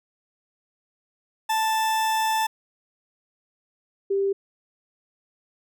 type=tone pair in turn; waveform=40% pulse / sine; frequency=881 / 393.9 Hz; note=A5 / G4; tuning=+2 / +8 cents; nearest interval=octave + major second; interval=1394 cents; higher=first; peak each=-20 dBFS; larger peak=neither; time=1.49-2.47 / 4.1-4.33 s; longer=first; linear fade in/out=10 ms; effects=none